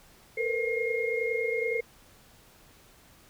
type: tone cluster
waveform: sine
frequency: 452.2 / 481.7 / 504 / 2139 Hz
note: A4 / B4 / B4 / C7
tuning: +47 / -43 / +35 / +38 cents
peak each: -30 / -33 / -36 / -31 dBFS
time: 0.37-1.81 s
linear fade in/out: 10 ms
effects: pink hiss -57 dBFS RMS until 3.29 s